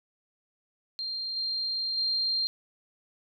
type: tone with level steps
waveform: sine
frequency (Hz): 4186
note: C8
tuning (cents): 0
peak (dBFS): -31 / -28 / -25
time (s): 0.99-2.47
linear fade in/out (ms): 0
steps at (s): 1.36 / 1.97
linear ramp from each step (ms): 10
effects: none